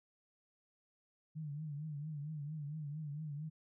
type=tone with vibrato; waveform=sine; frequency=150 Hz; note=D3; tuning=37 cents sharp; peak=-40 dBFS; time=1.35-3.5 s; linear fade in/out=20 ms; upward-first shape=triangle; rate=4.4 Hz; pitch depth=110 cents each way; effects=none